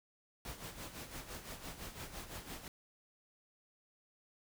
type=noise with tremolo; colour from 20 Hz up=pink; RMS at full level=-45 dBFS; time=0.45-2.68 s; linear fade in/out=2 ms; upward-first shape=sine; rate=5.9 Hz; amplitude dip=65%; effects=none